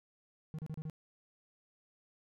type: tone bursts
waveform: triangle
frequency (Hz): 156.4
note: D#3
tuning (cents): +9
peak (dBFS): -36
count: 5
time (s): 0.54-0.898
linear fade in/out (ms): 0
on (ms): 46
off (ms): 32
effects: none